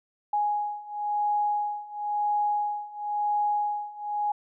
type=beating tone pair; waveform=sine; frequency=830.6 / 831.57 Hz; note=G#5 / G#5; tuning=0 / +2 cents; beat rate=0.97 Hz; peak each=-29 / -27 dBFS; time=0.33-4.32 s; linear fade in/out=5 ms; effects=none